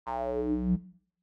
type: tone with band-pass filter sweep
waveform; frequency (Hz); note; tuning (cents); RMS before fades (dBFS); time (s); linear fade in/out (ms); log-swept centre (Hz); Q
square; 61.74; B1; 0; -29; 0.06-0.77; 20; 1000 to 160; 6.7
effects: noise-tail reverb RT60 0.6 s tail -18 dB re dry